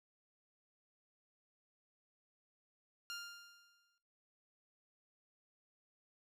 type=tone with exponential decay; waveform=15% pulse; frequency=1400 Hz; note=F6; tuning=4 cents sharp; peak=-35 dBFS; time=3.1-3.98 s; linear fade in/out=0 ms; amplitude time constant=190 ms; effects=noise-tail reverb RT60 0.7 s tail -17 dB re dry + low-pass 12000 Hz 12 dB/octave